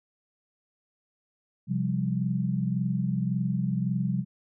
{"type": "chord", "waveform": "sine", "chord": "C suspended fourth", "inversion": "none", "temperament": "just", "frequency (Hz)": [130.81, 174.42, 196.22], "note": ["C3", "F3", "G3"], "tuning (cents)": [0, -2, 2], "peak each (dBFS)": -29, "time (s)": [1.67, 4.25], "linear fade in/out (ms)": 50, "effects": []}